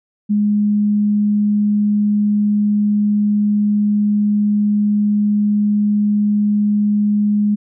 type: tone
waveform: sine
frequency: 207.7 Hz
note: G#3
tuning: in tune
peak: -12 dBFS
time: 0.29-7.56 s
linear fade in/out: 20 ms
effects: none